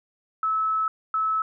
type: tone pair in turn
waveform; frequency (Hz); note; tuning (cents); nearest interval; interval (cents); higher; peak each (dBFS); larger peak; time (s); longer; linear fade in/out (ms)
sine; 1300 / 1300; E6 / E6; -24 / -24; unison; 0; neither; -21; neither; 0.43-0.88 / 1.14-1.42; first; 2
effects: none